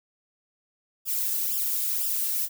violet noise with flanger, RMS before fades -27 dBFS, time 1.05-2.49 s, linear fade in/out 50 ms, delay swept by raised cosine 0.47 to 2.07 ms, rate 2 Hz, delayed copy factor -1, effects none

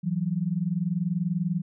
sine tone pair together, 164.82 / 185 Hz, E3 / F#3, 0 / 0 cents, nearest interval major second, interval 200 cents, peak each -27 dBFS, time 0.03-1.62 s, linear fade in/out 20 ms, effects none

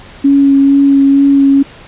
sine tone with vibrato, 277.2 Hz, C#4, in tune, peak -4 dBFS, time 0.24-1.63 s, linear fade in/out 10 ms, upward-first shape sine, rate 2.2 Hz, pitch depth 13 cents each way, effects pink hiss -35 dBFS RMS until 1.87 s + resampled to 8000 Hz

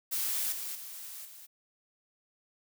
blue noise with level steps, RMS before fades -32 / -38 / -44 / -50 dBFS, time 0.11-1.47 s, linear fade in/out 20 ms, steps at 0.52 / 0.75 / 1.25 s, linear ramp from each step 2 ms, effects none

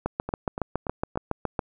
two click trains, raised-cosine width 1 ms, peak -11 / -17 dBFS, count 12 / 4, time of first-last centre 0.06-1.592 / 0.29-1.157 s, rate 7.18 / 3.46 Hz, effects none

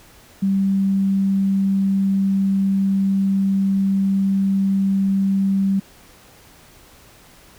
sine tone, 194.8 Hz, G3, 11 cents flat, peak -15 dBFS, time 0.42-5.8 s, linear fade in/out 10 ms, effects pink hiss -48 dBFS RMS until 7.58 s

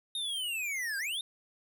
square linear two-way sweep, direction down then up, 3729 to 1554 to 3729 Hz, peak -33 dBFS, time 0.15-1.21 s, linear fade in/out 2 ms, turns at 0.98 s, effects none

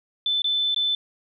sine tone with dropouts, 3520 Hz, A7, in tune, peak -20 dBFS, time 0.26-0.95 s, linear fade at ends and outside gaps 2 ms, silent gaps 0.42-0.443 / 0.746-0.762 s, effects none

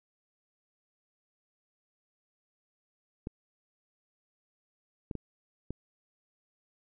clicks, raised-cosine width 3 ms, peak -23 dBFS, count 4, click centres 3.271 / 5.112 / 5.153 / 5.706 s, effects none

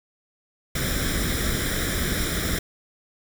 pink noise with comb filter, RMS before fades -25 dBFS, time 0.75-2.59 s, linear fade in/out 5 ms, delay 0.55 ms, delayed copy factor +0.75, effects none

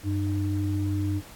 sine tone pair together, 95.79 / 304.1 Hz, G2 / D#4, -39 / -40 cents, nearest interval octave + minor sixth, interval 1999 cents, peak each -25 / -29 dBFS, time 0.03-1.22 s, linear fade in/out 50 ms, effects pink hiss -48 dBFS RMS until 1.35 s + AAC 64 kbps

